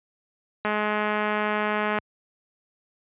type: click train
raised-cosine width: 0.5 ms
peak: -11 dBFS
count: 283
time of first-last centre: 0.65-1.986 s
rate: 211 Hz
effects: high-pass 80 Hz 12 dB/octave + resampled to 8000 Hz